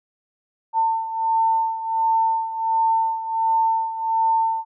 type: beating tone pair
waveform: sine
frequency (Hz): 898 / 899.4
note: A5 / A5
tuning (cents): +35 / +38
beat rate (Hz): 1.4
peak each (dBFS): -19 / -24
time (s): 0.73-4.65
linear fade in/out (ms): 50
effects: none